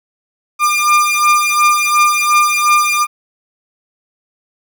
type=beating tone pair; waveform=30% pulse; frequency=1200 / 1202.8 Hz; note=D6 / D6; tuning=+37 / +41 cents; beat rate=2.8 Hz; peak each=-10 dBFS; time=0.59-3.07 s; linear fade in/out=50 ms; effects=none